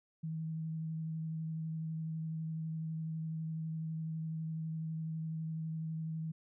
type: tone with vibrato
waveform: sine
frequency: 160 Hz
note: D#3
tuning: 49 cents sharp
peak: -36 dBFS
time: 0.23-6.32 s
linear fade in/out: 10 ms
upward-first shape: sine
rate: 12 Hz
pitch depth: 14 cents each way
effects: none